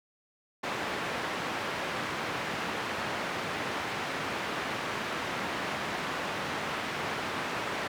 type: band-pass noise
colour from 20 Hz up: white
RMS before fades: -34 dBFS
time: 0.63-7.88 s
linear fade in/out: 10 ms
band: 110 to 1900 Hz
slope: 12 dB/octave
effects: none